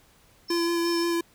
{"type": "tone with tremolo", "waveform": "sine", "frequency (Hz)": 5310, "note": "E8", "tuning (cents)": 12, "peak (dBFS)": -31, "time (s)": [0.48, 1.16], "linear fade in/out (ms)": 20, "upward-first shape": "square", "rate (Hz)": 2.7, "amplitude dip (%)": 55}
{"type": "tone with vibrato", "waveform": "square", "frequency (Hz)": 340, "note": "F4", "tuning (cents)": -46, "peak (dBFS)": -24, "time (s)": [0.5, 1.21], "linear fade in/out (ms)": 5, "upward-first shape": "sine", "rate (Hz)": 5.7, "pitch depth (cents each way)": 14}
{"effects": ["pink hiss -59 dBFS RMS until 1.34 s"]}